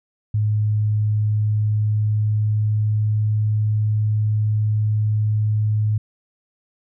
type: tone with pitch glide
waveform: sine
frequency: 106.2 to 106.88 Hz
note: G#2 to A2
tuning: +39 to -50 cents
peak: -16 dBFS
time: 0.34-5.98 s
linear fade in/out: 5 ms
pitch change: +11 cents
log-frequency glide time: 1.21-3.34 s
effects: none